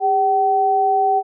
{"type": "tone pair together", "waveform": "sine", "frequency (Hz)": [403.6, 764], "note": ["G#4", "G5"], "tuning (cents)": [-49, -45], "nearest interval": "major seventh", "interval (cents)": 1104, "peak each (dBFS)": [-21, -14], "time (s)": [0, 1.23], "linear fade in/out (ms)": 50, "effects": []}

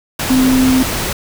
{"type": "tone in noise", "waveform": "sine", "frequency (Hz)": 258.8, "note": "C4", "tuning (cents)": -19, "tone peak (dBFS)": -9, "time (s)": [0.3, 0.83], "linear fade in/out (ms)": 5, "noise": "pink", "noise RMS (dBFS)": -19, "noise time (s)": [0.19, 1.13], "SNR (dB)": 7, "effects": []}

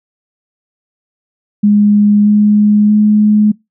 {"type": "tone with pitch steps", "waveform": "sine", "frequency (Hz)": [206.9, 208.9, 211], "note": ["G#3", "G#3", "G#3"], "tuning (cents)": [-6, 10, 28], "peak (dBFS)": -5, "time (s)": [1.63, 3.52], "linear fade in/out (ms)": 10, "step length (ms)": 630, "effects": ["noise-tail reverb RT60 0.2 s tail -24 dB re dry"]}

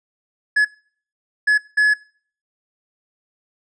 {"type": "tone bursts at uneven times", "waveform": "triangle", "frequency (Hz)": 1700, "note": "G#6", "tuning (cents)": 40, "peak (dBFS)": -10, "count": 3, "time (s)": [[0.56, 0.65], [1.47, 1.58], [1.77, 1.94]], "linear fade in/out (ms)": 10, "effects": ["noise-tail reverb RT60 0.5 s tail -22 dB re dry", "resampled to 22050 Hz"]}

